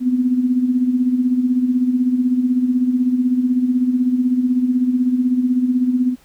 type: tone with tremolo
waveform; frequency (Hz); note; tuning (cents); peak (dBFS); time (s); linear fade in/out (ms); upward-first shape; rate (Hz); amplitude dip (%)
sine; 251.1; B3; +29; -11; 0-6.16; 50; sine; 16; 60
effects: pink hiss -53 dBFS RMS until 6.24 s